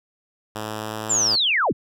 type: tone with pitch glide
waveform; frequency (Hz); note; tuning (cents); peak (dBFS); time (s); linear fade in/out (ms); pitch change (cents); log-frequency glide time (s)
5% pulse; 107.9 to 108.65; A2 to A2; -33 to -21; -17; 0.55-1.36; 10; +12; 0.7-0.97
type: linear sweep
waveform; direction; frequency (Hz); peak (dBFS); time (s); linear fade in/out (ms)
sine; down; 7520 to 41.2; -17; 1.09-1.73; 20
effects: none